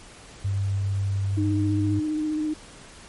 sine tone with pitch glide, 98.5 to 100.57 Hz, G2 to G2, +9 to +45 cents, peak -22 dBFS, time 0.44-2 s, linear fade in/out 10 ms, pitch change +36 cents, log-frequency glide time 1.32-1.83 s
sine tone with vibrato, 306.9 Hz, D#4, 24 cents flat, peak -23 dBFS, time 1.37-2.54 s, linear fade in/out 10 ms, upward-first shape sine, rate 15 Hz, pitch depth 20 cents each way
effects pink hiss -46 dBFS RMS until 3.08 s + MP3 48 kbps

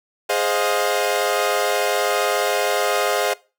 sawtooth chord, F minor seventh, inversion first, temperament equal with one note detuned, 415.3 / 523.3 / 622.3 / 709.4 Hz, Ab4 / C5 / Eb5 / F5, 0 / 0 / 0 / +27 cents, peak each -20 dBFS, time 0.29-3.34 s, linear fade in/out 10 ms, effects noise-tail reverb RT60 0.3 s tail -21 dB re dry

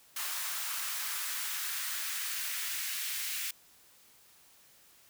white noise with high-pass filter sweep, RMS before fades -36 dBFS, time 0.16-3.51 s, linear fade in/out 5 ms, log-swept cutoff 1100 to 2100 Hz, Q 1.5, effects white hiss -61 dBFS RMS until 5.09 s

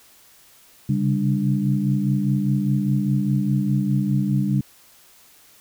sine tone cluster, 134.1 / 139 / 199.2 / 295.1 Hz, C3 / C#3 / G3 / D4, +43 / +5 / +28 / +8 cents, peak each -26 / -22 / -21 / -28 dBFS, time 0.89-4.61 s, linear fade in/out 5 ms, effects white hiss -52 dBFS RMS until 5.6 s

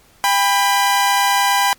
sawtooth tone pair together, 799 / 991.4 Hz, G5 / B5, +33 / +6 cents, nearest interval major third, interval 373 cents, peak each -12 dBFS, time 0.24-1.73 s, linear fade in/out 0 ms, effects pink hiss -51 dBFS RMS until 1.78 s + MP3 96 kbps

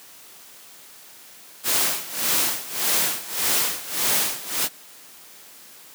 white noise with tremolo, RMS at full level -20 dBFS, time 1.63-4.69 s, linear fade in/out 50 ms, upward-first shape sine, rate 1.7 Hz, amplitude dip 85%, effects white hiss -46 dBFS RMS until 5.94 s + high-pass 150 Hz 12 dB/octave

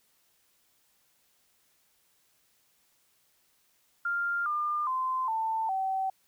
sine tone with pitch steps, 1396.9 / 1202.1 / 1034.5 / 890.2 / 766.1 Hz, F6 / D6 / C6 / A5 / G5, 0 / +40 / -20 / +20 / -40 cents, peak -27 dBFS, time 4.05-6.1 s, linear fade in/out 5 ms, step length 410 ms, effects white hiss -69 dBFS RMS until 6.27 s

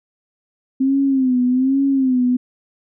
sine tone with vibrato, 261.6 Hz, C4, in tune, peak -13 dBFS, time 0.8-2.37 s, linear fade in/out 10 ms, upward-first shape sine, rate 1.2 Hz, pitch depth 92 cents each way, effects none

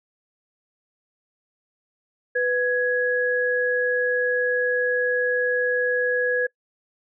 sine tone pair together, 496.1 / 1668.7 Hz, B4 / G#6, +8 / +8 cents, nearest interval octave + major sixth, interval 2100 cents, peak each -22 dBFS, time 2.35-6.47 s, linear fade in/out 10 ms, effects noise-tail reverb RT60 0.1 s tail -24 dB re dry

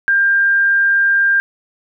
sine tone, 1596 Hz, G6, 31 cents sharp, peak -10 dBFS, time 0.08-1.4 s, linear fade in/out 0 ms, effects none

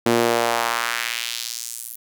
sawtooth tone with high-pass filter sweep, 117.5 Hz, A#2, 14 cents sharp, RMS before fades -23 dBFS, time 0.06-1.96 s, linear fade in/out 5 ms, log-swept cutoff 280 to 12000 Hz, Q 1.5, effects none

